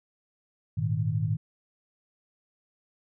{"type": "chord", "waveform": "sine", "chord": "Ab suspended second", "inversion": "none", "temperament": "equal", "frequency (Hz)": [103.83, 116.54, 155.56], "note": ["Ab2", "Bb2", "Eb3"], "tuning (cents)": [0, 0, 0], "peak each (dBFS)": -29, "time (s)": [0.77, 1.37], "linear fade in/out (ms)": 10, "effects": []}